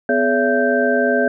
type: tone cluster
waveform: sine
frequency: 251 / 420.6 / 567 / 670 / 1562 Hz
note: B3 / G#4 / C#5 / E5 / G6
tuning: +28 / +22 / +39 / +28 / -7 cents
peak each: -20 dBFS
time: 0.09-1.28 s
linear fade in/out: 2 ms
effects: none

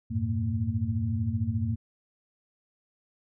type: tone cluster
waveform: sine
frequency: 89.3 / 104.4 / 118 / 227.7 Hz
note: F2 / G#2 / A#2 / A#3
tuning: +39 / +10 / +22 / -40 cents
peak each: -32 / -29 / -33 / -32 dBFS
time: 0.1-1.76 s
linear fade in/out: 20 ms
effects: none

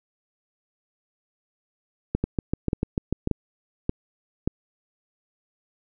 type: two click trains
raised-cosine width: 3 ms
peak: -10 / -9 dBFS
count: 8 / 5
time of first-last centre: 2.24-3.274 / 2.15-4.476 s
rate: 6.77 / 1.72 Hz
effects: none

